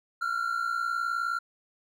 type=tone pair together; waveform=triangle; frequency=1363.4 / 1423 Hz; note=F6 / F6; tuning=-42 / +32 cents; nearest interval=minor second; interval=74 cents; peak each=-27 / -30 dBFS; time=0.21-1.39 s; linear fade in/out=10 ms; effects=none